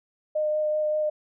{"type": "tone with vibrato", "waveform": "sine", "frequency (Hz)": 610, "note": "D#5", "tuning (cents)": -34, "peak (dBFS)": -22, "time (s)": [0.35, 1.1], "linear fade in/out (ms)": 10, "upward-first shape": "sine", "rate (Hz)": 5.2, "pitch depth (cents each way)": 10, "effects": []}